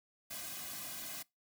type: noise with comb filter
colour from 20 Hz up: white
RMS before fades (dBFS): -44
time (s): 0.3-1.23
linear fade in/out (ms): 10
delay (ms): 2.2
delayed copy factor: -1
effects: noise-tail reverb RT60 0.2 s tail -23 dB re dry